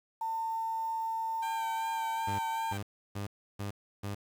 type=tone; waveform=sine; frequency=899 Hz; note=A5; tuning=37 cents sharp; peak=-31 dBFS; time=0.21-2.73 s; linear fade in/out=5 ms
type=tone with vibrato; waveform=15% pulse; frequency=784 Hz; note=G5; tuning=in tune; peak=-34 dBFS; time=1.42-2.78 s; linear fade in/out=10 ms; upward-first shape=sine; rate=2.6 Hz; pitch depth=32 cents each way
type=tone bursts; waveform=sawtooth; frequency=100.9 Hz; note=G#2; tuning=49 cents flat; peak=-31 dBFS; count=5; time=2.27-4.15 s; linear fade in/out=10 ms; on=120 ms; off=320 ms
effects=9-bit